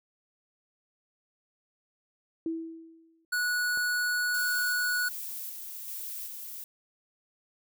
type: tone with exponential decay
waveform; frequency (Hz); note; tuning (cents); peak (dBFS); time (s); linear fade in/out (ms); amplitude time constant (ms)
sine; 327; E4; -14; -27; 2.46-3.25; 2; 170
type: tone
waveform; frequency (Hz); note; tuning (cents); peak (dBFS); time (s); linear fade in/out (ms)
square; 1467; F#6; -15; -27; 3.32-5.09; 10
type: click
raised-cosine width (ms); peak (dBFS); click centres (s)
1; -32; 3.774
type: noise with tremolo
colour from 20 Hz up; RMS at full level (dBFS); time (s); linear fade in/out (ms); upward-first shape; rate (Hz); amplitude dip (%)
violet; -38; 4.34-6.64; 2; square; 1.3; 30
effects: none